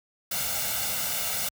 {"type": "noise with comb filter", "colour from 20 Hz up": "white", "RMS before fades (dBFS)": -29, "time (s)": [0.31, 1.49], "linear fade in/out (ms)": 5, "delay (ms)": 1.4, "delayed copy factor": 0.7, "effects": ["high-pass 60 Hz 12 dB/octave"]}